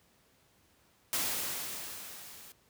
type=noise with level ramp; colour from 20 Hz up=white; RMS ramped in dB=-31 to -52 dBFS; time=1.13-2.52 s; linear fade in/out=0 ms; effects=pink hiss -67 dBFS RMS until 2.69 s + high-pass 60 Hz 12 dB/octave